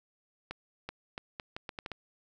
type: accelerating click train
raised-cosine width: 0.3 ms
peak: -22 dBFS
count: 9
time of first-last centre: 0.51-1.917 s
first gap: 380 ms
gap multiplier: 0.76
effects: none